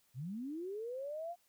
sine linear sweep, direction up, 112.6 to 712 Hz, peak -39 dBFS, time 0.14-1.36 s, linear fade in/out 50 ms, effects white hiss -73 dBFS RMS until 1.48 s

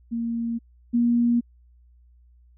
sine tone pair in turn, 232.2 / 237.6 Hz, A#3 / A#3, -7 / +33 cents, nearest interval unison, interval 40 cents, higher second, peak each -24 / -17 dBFS, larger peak second, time 0.11-0.59 / 0.93-1.41 s, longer neither, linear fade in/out 20 ms, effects added 60 Hz sine -52 dBFS peak until 2.57 s

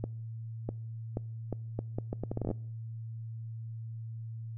accelerating click train, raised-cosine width 2 ms, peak -20 dBFS, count 16, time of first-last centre 0.04-2.513 s, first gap 650 ms, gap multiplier 0.74, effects noise-tail reverb RT60 0.7 s tail -25 dB re dry + added 113 Hz sine -38 dBFS peak until 4.57 s

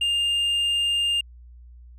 sine tone with tanh clipping, 2809 Hz, F7, 9 cents sharp, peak -21 dBFS, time 0.01-1.21 s, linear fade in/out 5 ms, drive 4 dB, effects added 60 Hz sine -43 dBFS peak until 1.98 s

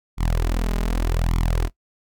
sawtooth tone with flanger, 41.58 Hz, E1, 16 cents sharp, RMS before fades -21 dBFS, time 0.17-1.7 s, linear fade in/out 50 ms, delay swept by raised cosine 0.89 to 4.89 ms, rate 0.84 Hz, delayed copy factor +0.85, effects noise-tail reverb RT60 0.1 s tail -18 dB re dry

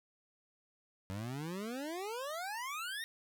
25% pulse exponential sweep, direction up, 92.5 to 1894 Hz, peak -35 dBFS, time 1.1-3.04 s, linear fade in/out 0 ms, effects none

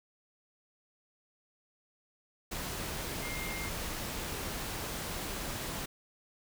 sine tone in noise, 2118 Hz, C7, 21 cents sharp, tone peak -41 dBFS, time 3.22-3.69 s, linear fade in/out 10 ms, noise pink, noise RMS -38 dBFS, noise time 2.51-5.86 s, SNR -6 dB, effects none

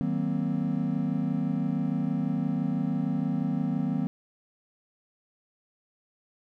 triangle chord, C half-diminished seventh, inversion first, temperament just, 156.98 / 188.37 / 235.5 / 261.6 Hz, Eb3 / Gb3 / Bb3 / C4, +16 / +31 / +18 / 0 cents, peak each -29 dBFS, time 0.01-4.07 s, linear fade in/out 0 ms, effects none

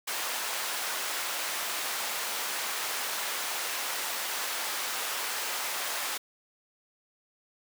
pink high-pass noise, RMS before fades -33 dBFS, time 0.07-6.18 s, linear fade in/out 10 ms, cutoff 830 Hz, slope 12 dB/octave, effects none

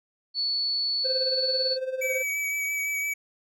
sine tone, 4435 Hz, C#8, in tune, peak -24 dBFS, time 0.34-1.78 s, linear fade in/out 50 ms
triangle tone with tremolo, 520 Hz, C5, 11 cents flat, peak -23 dBFS, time 1.04-2.23 s, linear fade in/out 20 ms, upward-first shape sine, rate 18 Hz, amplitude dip 70%
square tone with vibrato, 2282 Hz, C#7, 50 cents sharp, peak -27 dBFS, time 2.01-3.14 s, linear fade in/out 10 ms, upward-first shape sine, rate 5.9 Hz, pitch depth 18 cents each way
effects none

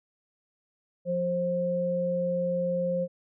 sine tone pair together, 176.7 / 529.5 Hz, F3 / C5, +21 / +21 cents, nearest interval octave + perfect fifth, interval 1900 cents, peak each -31 / -26 dBFS, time 1.05-3.08 s, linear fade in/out 50 ms, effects none

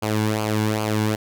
sawtooth tone with flanger, 107.6 Hz, A2, 38 cents flat, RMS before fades -22 dBFS, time 0.02-1.16 s, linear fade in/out 10 ms, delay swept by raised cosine 0.53 to 1.63 ms, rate 2.5 Hz, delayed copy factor -0.65, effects none

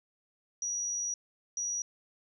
sine tone bursts at uneven times, 5800 Hz, F#8, 35 cents flat, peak -31 dBFS, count 2, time 0.62-1.14 / 1.57-1.82 s, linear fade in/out 2 ms, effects none

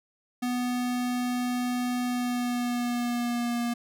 square tone with pitch glide, 246.9 to 237.8 Hz, B3 to A#3, 0 to +35 cents, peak -27 dBFS, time 0.42-3.74 s, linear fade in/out 10 ms, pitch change -65 cents, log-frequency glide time 2.05-3.62 s, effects none

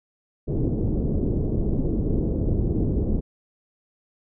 pink low-pass noise, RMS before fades -23 dBFS, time 0.47-3.21 s, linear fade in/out 20 ms, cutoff 410 Hz, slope 24 dB/octave, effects none

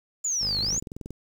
sine exponential two-way sweep, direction down then up, 7160 to 4070 to 7160 Hz, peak -24 dBFS, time 0.24-0.8 s, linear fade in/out 10 ms, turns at 0.6 s
15% pulse tone, 51 Hz, G#1, 31 cents flat, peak -29 dBFS, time 0.41-0.77 s, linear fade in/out 5 ms
click train, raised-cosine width 3 ms, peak -24 dBFS, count 12, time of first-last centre 0.59-1.106 s, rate 21.3 Hz
effects 8-bit

